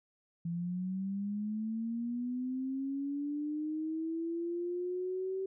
sine linear sweep, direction up, 167.2 to 384.8 Hz, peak -33 dBFS, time 0.45-5.46 s, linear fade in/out 5 ms, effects none

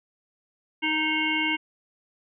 harmonic tone, 311.1 Hz, D#4, in tune, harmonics 1 / 3 / 5 / 7 / 9 / 10, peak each -29 / -32 / -34 / -26 / -29 / -37 dBFS, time 0.82-1.57 s, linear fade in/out 20 ms, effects none

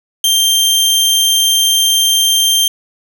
sawtooth tone, 3163 Hz, G7, 15 cents sharp, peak -6 dBFS, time 0.24-2.68 s, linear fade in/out 2 ms, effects none

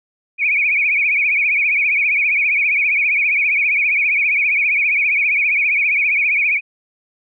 sine tone with vibrato, 2349 Hz, D7, in tune, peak -13 dBFS, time 0.38-6.61 s, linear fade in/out 50 ms, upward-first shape triangle, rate 15 Hz, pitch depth 140 cents each way, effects none

